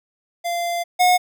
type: tone pair in turn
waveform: square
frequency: 691 / 724.4 Hz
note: F5 / F#5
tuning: -19 / -37 cents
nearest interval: minor second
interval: 82 cents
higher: second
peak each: -22 / -13 dBFS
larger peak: second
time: 0.44-0.84 / 0.99-1.18 s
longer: first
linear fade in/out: 20 ms
effects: none